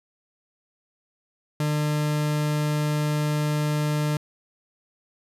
40% pulse tone, 150 Hz, D3, 37 cents sharp, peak -21 dBFS, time 1.6-4.17 s, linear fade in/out 2 ms, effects resampled to 32000 Hz

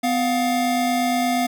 square tone pair together, 251.4 / 705.7 Hz, B3 / F5, +31 / +18 cents, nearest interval octave + tritone, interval 1787 cents, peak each -22 dBFS, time 0.03-1.47 s, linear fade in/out 10 ms, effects none

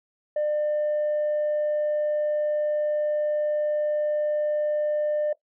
sine tone, 600 Hz, D5, 37 cents sharp, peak -20 dBFS, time 0.36-5.33 s, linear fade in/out 5 ms, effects noise-tail reverb RT60 0.1 s tail -18 dB re dry + tanh soft clip ceiling -20 dBFS

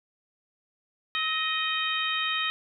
harmonic tone with a mistuned harmonic, 622.3 Hz, D#5, in tune, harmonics 2 / 3 / 4 / 5 / 6, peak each -32 / -32 / -32 / -32 / -32 dBFS, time 1.15-2.5 s, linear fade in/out 0 ms, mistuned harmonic 2, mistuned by +49 cents, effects none

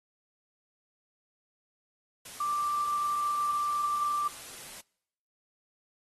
sine tone in noise, 1177 Hz, D6, 3 cents sharp, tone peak -27 dBFS, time 2.4-4.28 s, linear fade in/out 5 ms, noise white, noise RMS -45 dBFS, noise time 2.25-4.81 s, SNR +15 dB, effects noise-tail reverb RT60 0.8 s tail -26 dB re dry + AAC 32 kbps

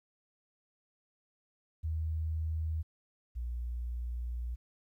sine tone pair in turn, 79.6 / 59.88 Hz, D#2 / A#1, +40 / +47 cents, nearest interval perfect fourth, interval 493 cents, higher first, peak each -31 / -34 dBFS, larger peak first, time 1.83-2.83 / 3.35-4.56 s, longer second, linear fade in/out 20 ms, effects 12-bit

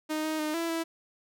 sawtooth tone with pitch steps, 309.5 / 312.9 / 306.1 / 333.5 / 329.2 Hz, D#4 / D#4 / D#4 / E4 / E4, -9 / +10 / -28 / +20 / -2 cents, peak -25 dBFS, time 0.09-0.84 s, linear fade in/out 20 ms, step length 150 ms, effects none

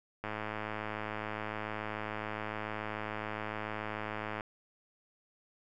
click train, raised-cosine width 0.5 ms, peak -22 dBFS, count 447, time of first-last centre 0.24-4.408 s, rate 107 Hz, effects none

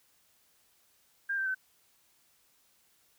sine tone with pitch steps, 1600 / 1563.5 / 1527.7 Hz, G6 / G6 / G6, +35 / -5 / -45 cents, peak -29 dBFS, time 1.29-1.548 s, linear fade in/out 10 ms, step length 86 ms, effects white hiss -68 dBFS RMS until 3.18 s

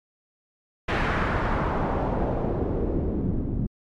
pink noise with low-pass filter sweep, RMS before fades -25 dBFS, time 0.88-3.67 s, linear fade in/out 10 ms, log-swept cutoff 2100 to 220 Hz, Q 1.4, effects MP3 64 kbps

